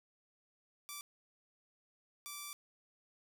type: tone bursts at uneven times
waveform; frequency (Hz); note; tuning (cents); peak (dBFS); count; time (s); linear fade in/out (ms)
5% pulse; 1166; D6; -13; -32; 2; 0.89-1.01 / 2.26-2.53; 0
effects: none